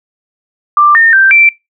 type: tone with pitch steps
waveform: sine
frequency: 1182 / 1822 / 1567 / 2343 Hz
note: D6 / A#6 / G6 / D7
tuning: +11 / -40 / -1 / -5 cents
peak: -3 dBFS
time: 0.77-1.49 s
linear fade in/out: 2 ms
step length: 180 ms
effects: noise-tail reverb RT60 0.2 s tail -22 dB re dry